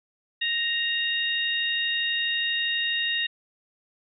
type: harmonic tone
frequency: 932.3 Hz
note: A#5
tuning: in tune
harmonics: 2 / 3 / 4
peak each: -28 / -28 / -28 dBFS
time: 0.41-3.27 s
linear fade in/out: 10 ms
effects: none